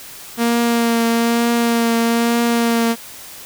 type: tone with vibrato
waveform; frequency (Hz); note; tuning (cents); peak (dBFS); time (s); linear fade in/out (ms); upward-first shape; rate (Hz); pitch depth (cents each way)
sawtooth; 233.1; A#3; 0; -10; 0.37-2.96; 50; triangle; 1.1; 21
effects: white hiss -36 dBFS RMS until 3.45 s